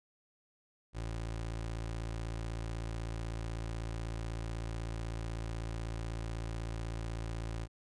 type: tone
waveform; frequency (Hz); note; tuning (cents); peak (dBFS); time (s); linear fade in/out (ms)
25% pulse; 56.1; A1; +34; -33; 0.93-7.68; 50
effects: resampled to 22050 Hz